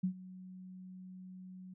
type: tone with ADSR envelope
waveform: sine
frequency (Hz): 185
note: F#3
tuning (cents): 0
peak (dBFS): -28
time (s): 0.03-1.74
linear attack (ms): 11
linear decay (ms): 88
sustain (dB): -19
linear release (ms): 8
effects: none